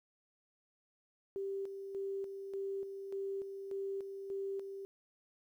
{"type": "tone with tremolo", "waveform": "sine", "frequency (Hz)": 392, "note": "G4", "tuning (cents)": 0, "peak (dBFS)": -36, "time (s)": [1.36, 4.85], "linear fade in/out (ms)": 0, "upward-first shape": "square", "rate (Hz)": 1.7, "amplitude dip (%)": 50, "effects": ["12-bit"]}